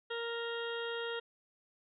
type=harmonic tone; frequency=466.2 Hz; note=A#4; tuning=in tune; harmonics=1 / 2 / 3 / 4 / 6 / 7 / 8; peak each=-38 / -47 / -43 / -46 / -49 / -46 / -50 dBFS; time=0.1-1.2 s; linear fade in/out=10 ms; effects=none